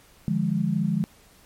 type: chord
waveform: sine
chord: D diminished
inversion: none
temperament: equal with one note detuned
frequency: 150.09 / 174.61 / 207.7 Hz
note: D3 / F3 / Ab3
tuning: +38 / 0 / 0 cents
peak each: -27 / -25 / -25 dBFS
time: 0.28-1.04 s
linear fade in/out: 0 ms
effects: pink hiss -55 dBFS RMS until 1.45 s + MP3 64 kbps